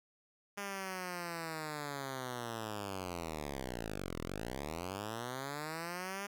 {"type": "linear two-way sweep", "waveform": "5% pulse", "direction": "down then up", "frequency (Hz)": [203.1, 38.89, 203.1], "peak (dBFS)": -28, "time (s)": [0.57, 6.27], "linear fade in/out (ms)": 10, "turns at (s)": 4.21, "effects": []}